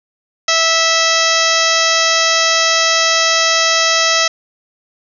harmonic tone with a mistuned harmonic, 655 Hz, E5, 11 cents flat, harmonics 1 / 2 / 3 / 4 / 5 / 6 / 7 / 8 / 9 / 10, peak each -20 / -18 / -18 / -21 / -21 / -20 / -24 / -18 / -22 / -23 dBFS, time 0.48-4.28 s, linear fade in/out 5 ms, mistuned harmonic 5, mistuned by -23 cents, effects none

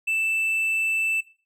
triangle tone, 2648 Hz, E7, 7 cents sharp, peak -20 dBFS, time 0.07-1.21 s, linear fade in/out 10 ms, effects noise-tail reverb RT60 0.4 s tail -17 dB re dry

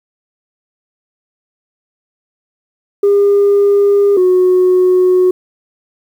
sine tone pair in turn, 403.6 / 366.4 Hz, G#4 / F#4, -49 / -17 cents, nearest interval major second, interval 168 cents, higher first, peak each -5 dBFS, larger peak neither, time 3.03-4.17 / 4.17-5.31 s, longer neither, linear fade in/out 5 ms, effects tanh soft clip ceiling -4 dBFS + 7-bit

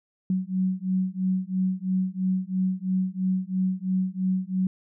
sine beating tone pair, 185.2 / 188.2 Hz, F#3 / F#3, +2 / +30 cents, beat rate 3 Hz, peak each -26 dBFS, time 0.3-4.67 s, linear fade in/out 2 ms, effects none

